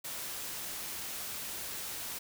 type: noise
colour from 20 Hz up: white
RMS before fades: -40 dBFS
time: 0.04-2.19 s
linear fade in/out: 10 ms
effects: none